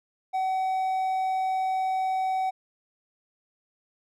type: tone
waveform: triangle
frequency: 756 Hz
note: F#5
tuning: 37 cents sharp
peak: -22 dBFS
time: 0.33-2.51 s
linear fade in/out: 20 ms
effects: none